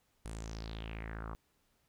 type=tone with low-pass filter sweep; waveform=sawtooth; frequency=55 Hz; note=A1; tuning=in tune; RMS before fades=-43 dBFS; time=0.25-1.35 s; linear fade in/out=0 ms; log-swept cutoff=10000 to 1100 Hz; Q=4.5; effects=pink hiss -75 dBFS RMS until 1.88 s